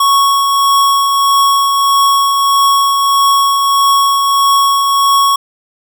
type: tone with tremolo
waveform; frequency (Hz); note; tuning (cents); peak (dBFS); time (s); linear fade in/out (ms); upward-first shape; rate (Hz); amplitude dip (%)
square; 1108; C#6; -1; -7; 0-5.36; 5; triangle; 1.6; 35
effects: none